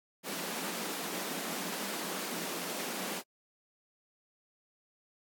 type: high-pass noise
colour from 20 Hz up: pink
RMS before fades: -38 dBFS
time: 0.23-3.23 s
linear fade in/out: 50 ms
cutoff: 170 Hz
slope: 96 dB/octave
effects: AAC 64 kbps